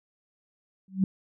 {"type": "tone with exponential growth", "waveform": "sine", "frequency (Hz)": 190.6, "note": "G3", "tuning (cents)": -48, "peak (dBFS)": -16, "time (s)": [0.88, 1.04], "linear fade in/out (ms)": 2, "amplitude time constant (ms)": 34, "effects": []}